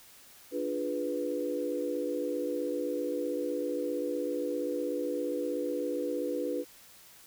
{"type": "chord", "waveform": "sine", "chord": "D diminished seventh", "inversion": "none", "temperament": "equal with one note detuned", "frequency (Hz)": [293.7, 349.2, 417, 493.9], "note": ["D4", "F4", "Ab4", "Cb5"], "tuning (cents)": [0, 0, 7, 0], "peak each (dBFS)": [-35, -37, -39, -33], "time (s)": [0.51, 6.65], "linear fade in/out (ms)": 50, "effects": ["white hiss -55 dBFS RMS until 7.26 s"]}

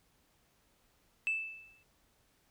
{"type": "tone with exponential decay", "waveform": "sine", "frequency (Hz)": 2636, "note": "E7", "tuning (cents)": -1, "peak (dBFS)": -26, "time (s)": [1.27, 1.83], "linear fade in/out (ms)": 0, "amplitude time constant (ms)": 120, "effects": ["tanh soft clip ceiling -26 dBFS", "pink hiss -71 dBFS RMS until 2.5 s"]}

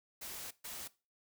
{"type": "noise bursts at uneven times", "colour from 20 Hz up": "white", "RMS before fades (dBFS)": -45, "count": 2, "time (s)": [[0.21, 0.51], [0.64, 0.88]], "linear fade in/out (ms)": 10, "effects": ["noise-tail reverb RT60 0.3 s tail -19 dB re dry"]}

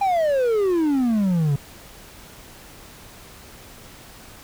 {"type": "exponential sweep", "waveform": "triangle", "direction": "down", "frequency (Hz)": [813, 136.3], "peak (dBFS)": -15, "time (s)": [0.01, 1.56], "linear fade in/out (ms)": 5, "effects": ["pink hiss -44 dBFS RMS until 4.43 s"]}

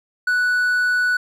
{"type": "tone", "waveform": "triangle", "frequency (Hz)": 1480, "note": "F#6", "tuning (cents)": 0, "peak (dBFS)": -14, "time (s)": [0.27, 1.17], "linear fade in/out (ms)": 5, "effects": []}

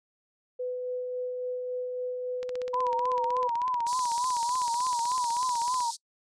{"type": "tone with tremolo", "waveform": "sine", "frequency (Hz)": 500, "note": "B4", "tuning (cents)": 21, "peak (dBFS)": -29, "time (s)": [0.59, 3.48], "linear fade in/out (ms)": 10, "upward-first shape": "sine", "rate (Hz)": 3.6, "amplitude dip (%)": 25}
{"type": "click train", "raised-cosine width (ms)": 0.2, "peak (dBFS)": -24, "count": 55, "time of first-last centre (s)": [2.43, 5.805], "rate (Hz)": 16}
{"type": "tone with vibrato", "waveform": "sine", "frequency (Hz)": 974, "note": "B5", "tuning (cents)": -24, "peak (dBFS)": -26, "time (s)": [2.73, 5.91], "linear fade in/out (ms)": 10, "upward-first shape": "triangle", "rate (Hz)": 3.4, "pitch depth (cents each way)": 100}
{"type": "band-pass noise", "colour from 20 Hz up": "pink", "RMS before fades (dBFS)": -39, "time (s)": [3.86, 5.97], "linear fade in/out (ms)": 20, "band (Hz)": [4100, 9400], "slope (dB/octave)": 48}
{"effects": ["noise-tail reverb RT60 0.1 s tail -25 dB re dry"]}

